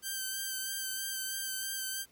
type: tone with vibrato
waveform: 5% pulse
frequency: 1559 Hz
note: G6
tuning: 10 cents flat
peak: -24 dBFS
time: 0.02-2.06 s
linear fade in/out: 50 ms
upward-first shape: sine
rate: 3.1 Hz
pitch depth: 22 cents each way
effects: pink hiss -65 dBFS RMS until 2.11 s + high-pass 60 Hz 12 dB/octave